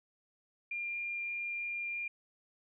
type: tone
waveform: sine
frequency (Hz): 2399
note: D7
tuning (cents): +36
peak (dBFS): -35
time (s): 0.71-2.08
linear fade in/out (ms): 5
effects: none